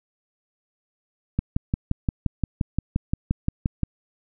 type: click train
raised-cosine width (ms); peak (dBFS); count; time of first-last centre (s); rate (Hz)
5; -9; 15; 1.39-3.833; 5.73
effects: none